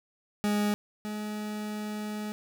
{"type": "tone pair in turn", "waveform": "40% pulse", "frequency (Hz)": [207.7, 211.2], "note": ["G#3", "G#3"], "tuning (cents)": [0, 29], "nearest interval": "unison", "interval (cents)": 29, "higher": "second", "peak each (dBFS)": [-24, -32], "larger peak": "first", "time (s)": [[0.44, 0.74], [1.05, 2.32]], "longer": "second", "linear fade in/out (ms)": 0, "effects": []}